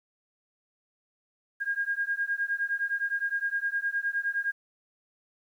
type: beating tone pair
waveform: sine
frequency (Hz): 1618 / 1627.7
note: G#6 / G#6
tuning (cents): -46 / -35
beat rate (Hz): 9.7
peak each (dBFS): -30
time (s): 1.6-4.52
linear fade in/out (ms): 20
effects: 10-bit